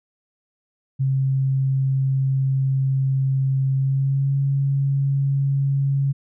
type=tone with pitch glide; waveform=sine; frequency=134.2 to 138.13 Hz; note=C3 to C#3; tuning=+44 to -6 cents; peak=-17 dBFS; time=0.99-6.13 s; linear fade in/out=20 ms; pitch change=+50 cents; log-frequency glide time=3.74-4.35 s; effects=none